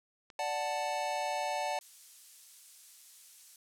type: click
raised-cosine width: 0.2 ms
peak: -34 dBFS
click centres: 0.302 s
type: chord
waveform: square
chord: D major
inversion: none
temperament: equal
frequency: 587.3 / 740 / 880 Hz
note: D5 / F#5 / A5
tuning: 0 / 0 / 0 cents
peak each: -38 / -37 / -37 dBFS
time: 0.39-1.79 s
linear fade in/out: 2 ms
type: noise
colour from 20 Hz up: violet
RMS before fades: -47 dBFS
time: 1.81-3.56 s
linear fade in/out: 2 ms
effects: low-pass 9000 Hz 12 dB/octave